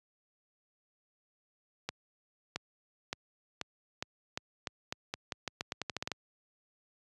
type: accelerating click train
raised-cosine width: 0.2 ms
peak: -17 dBFS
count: 19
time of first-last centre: 1.89-6.117 s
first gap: 670 ms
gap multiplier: 0.85
effects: high-pass 80 Hz 12 dB/octave + resampled to 24000 Hz